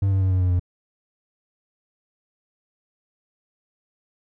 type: tone with pitch steps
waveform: triangle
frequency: 98 / 96.15 / 94.33 / 92.55 / 90.81 / 89.09 Hz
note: G2 / G2 / F#2 / F#2 / F#2 / F2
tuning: 0 / -33 / +34 / +1 / -32 / +35 cents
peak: -15 dBFS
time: 0.02-0.596 s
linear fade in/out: 5 ms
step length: 96 ms
effects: none